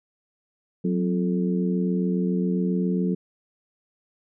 harmonic tone with a mistuned harmonic, 87.31 Hz, F2, in tune, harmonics 2 / 3 / 4 / 5, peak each -22 / -30 / -31 / -31 dBFS, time 0.84-3.15 s, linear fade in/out 10 ms, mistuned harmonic 2, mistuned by +81 cents, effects none

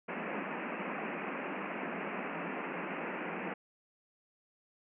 pink band-pass noise, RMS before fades -39 dBFS, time 0.08-3.54 s, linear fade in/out 10 ms, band 170 to 2700 Hz, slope 96 dB/octave, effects none

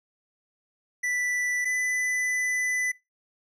square tone pair in turn, 1975.5 / 1998.5 Hz, B6 / B6, 0 / +20 cents, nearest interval unison, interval 20 cents, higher second, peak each -26 / -25 dBFS, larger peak second, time 1.03-1.65 / 1.65-2.92 s, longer second, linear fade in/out 10 ms, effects noise-tail reverb RT60 0.2 s tail -19 dB re dry + low-pass 10000 Hz 12 dB/octave

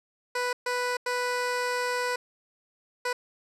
15% pulse tone bursts at uneven times, 493.9 Hz, B4, in tune, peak -20 dBFS, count 4, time 0.35-0.53 / 0.66-0.97 / 1.06-2.16 / 3.05-3.13 s, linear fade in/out 5 ms, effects low-pass 9000 Hz 12 dB/octave

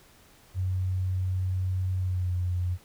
sine tone with pitch glide, 92.8 to 89.69 Hz, F#2 to F2, +6 to +47 cents, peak -25 dBFS, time 0.54-2.78 s, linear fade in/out 50 ms, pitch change -59 cents, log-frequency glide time 1.99-2.34 s, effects pink hiss -57 dBFS RMS until 2.84 s

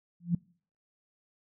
sine tone with exponential growth, 172.7 Hz, F3, 19 cents flat, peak -20 dBFS, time 0.2-0.35 s, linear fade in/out 5 ms, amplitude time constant 31 ms, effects noise-tail reverb RT60 0.5 s tail -25 dB re dry

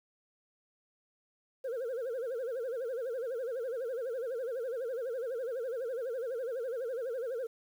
sine tone with vibrato, 491.9 Hz, B4, 7 cents flat, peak -31 dBFS, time 1.64-7.47 s, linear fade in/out 10 ms, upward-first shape sine, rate 12 Hz, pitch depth 160 cents each way, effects tanh soft clip ceiling -32 dBFS + 10-bit

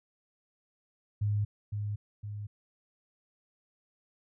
sine tone with echo, 103.83 Hz, G#2, in tune, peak -26 dBFS, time 1.21-1.45 s, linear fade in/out 10 ms, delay 510 ms, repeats 2, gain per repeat -5 dB, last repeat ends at 2.47 s, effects none

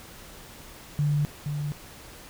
sine tone with echo, 146.83 Hz, D3, in tune, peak -21 dBFS, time 0.99-1.25 s, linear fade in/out 0 ms, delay 470 ms, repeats 1, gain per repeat -6 dB, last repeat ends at 1.72 s, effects pink hiss -46 dBFS RMS until 2.29 s

